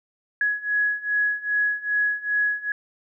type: beating tone pair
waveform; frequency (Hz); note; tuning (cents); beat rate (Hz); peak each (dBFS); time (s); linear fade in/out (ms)
sine; 1676 / 1678.5; G#6 / G#6; +15 / +18; 2.5; -25 / -23; 0.41-2.72; 2
effects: none